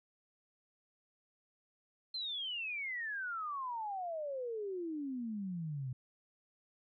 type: exponential sweep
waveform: sine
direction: down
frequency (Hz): 4186 to 123.47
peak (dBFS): -37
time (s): 2.14-5.93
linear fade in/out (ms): 5
effects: none

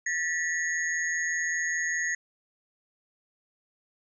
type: tone cluster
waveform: sine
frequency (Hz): 1781 / 1946 / 6600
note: A6 / B6 / G#8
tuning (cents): +21 / -26 / -12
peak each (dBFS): -31 / -29 / -34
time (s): 0.06-2.15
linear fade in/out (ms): 5
effects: none

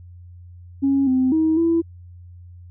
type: tone with pitch steps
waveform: sine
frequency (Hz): 274.6 / 258.6 / 317.7 / 332.6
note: C#4 / C4 / D#4 / E4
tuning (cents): -16 / -20 / +36 / +16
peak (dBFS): -14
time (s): 0.82-1.82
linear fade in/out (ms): 20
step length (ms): 250
effects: tanh soft clip ceiling -10 dBFS + added 88 Hz sine -39 dBFS peak until 2.7 s

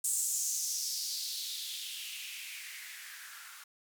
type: noise with band-pass filter sweep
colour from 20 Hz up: violet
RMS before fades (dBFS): -38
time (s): 0.04-3.64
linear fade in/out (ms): 5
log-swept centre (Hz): 8200 to 1300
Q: 3.7
effects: none

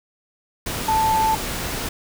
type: tone in noise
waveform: sine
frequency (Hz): 880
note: A5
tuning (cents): 0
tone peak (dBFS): -16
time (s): 0.88-1.35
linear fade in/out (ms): 5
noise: pink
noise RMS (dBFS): -27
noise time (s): 0.66-1.89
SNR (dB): +8
effects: none

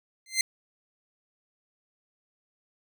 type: tone with exponential growth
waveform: 15% pulse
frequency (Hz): 2080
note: C7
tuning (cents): -11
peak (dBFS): -12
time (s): 0.26-0.41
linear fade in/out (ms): 2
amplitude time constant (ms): 32
effects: none

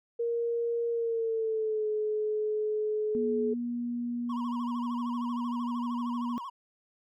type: tone with pitch glide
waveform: sine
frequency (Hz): 468.2 to 426.9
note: A#4 to G#4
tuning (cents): +8 to +48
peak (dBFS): -27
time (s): 0.19-3.54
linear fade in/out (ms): 10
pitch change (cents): -160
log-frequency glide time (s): 0.9-1.87
type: tone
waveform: sine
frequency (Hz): 240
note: B3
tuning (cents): -49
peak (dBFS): -30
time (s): 3.15-6.38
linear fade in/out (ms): 0
type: tone with vibrato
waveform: triangle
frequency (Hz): 1026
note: C6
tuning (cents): -34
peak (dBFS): -35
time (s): 4.29-6.5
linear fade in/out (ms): 10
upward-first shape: sine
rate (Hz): 13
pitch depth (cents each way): 160
effects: none

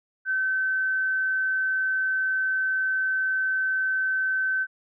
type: tone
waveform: sine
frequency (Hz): 1534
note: G6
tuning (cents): -38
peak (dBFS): -22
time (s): 0.25-4.67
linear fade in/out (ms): 50
effects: none

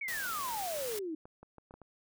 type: exponential sweep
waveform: sine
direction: down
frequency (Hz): 2293 to 303.5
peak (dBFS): -35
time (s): 0.01-1.15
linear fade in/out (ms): 5
type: noise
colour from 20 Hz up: white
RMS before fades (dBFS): -41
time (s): 0.08-0.99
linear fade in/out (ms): 2
type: clicks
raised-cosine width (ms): 1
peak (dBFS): -37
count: 6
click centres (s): 1.255 / 1.43 / 1.583 / 1.709 / 1.74 / 1.817
effects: none

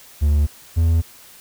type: tone pair in turn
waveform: triangle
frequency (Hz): 73.7 / 82.38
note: D2 / E2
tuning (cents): +7 / -1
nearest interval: major second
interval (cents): 192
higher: second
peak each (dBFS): -11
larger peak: neither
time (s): 0.21-0.47 / 0.76-1.02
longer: neither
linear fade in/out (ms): 20
effects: white hiss -45 dBFS RMS until 1.4 s

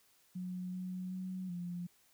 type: tone with pitch steps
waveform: sine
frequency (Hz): 182 / 183.7 / 185.8 / 175.7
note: F#3 / F#3 / F#3 / F3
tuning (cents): -28 / -12 / +7 / +11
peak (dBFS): -38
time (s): 0.35-1.87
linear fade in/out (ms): 10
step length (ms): 380
effects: white hiss -69 dBFS RMS until 2.13 s

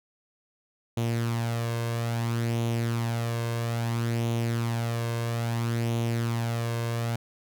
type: tone with flanger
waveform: sawtooth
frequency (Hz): 116.5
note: A#2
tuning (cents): -1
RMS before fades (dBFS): -28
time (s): 0.97-7.16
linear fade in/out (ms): 5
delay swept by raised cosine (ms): 0.3 to 1.9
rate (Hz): 0.6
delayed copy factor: +0.5
effects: none

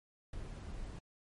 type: noise with ADSR envelope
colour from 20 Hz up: brown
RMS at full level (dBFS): -40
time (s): 0.33-0.99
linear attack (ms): 4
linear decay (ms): 4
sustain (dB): -4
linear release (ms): 4
effects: MP3 48 kbps

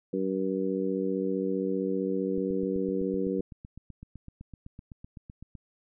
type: harmonic tone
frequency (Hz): 95.3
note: G2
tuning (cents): -48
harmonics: 2 / 3 / 4 / 5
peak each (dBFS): -32 / -32 / -32 / -32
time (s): 0.13-3.41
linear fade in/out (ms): 5
type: click train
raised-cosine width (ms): 5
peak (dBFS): -31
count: 26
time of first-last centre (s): 2.38-5.553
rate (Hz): 7.88
effects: none

